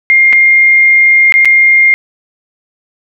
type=tone with dropouts; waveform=sine; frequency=2119 Hz; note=C7; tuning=21 cents sharp; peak=-3 dBFS; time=0.1-1.94 s; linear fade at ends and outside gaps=0 ms; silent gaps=0.327-0.331 / 1.323-1.34 / 1.448-1.455 s; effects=none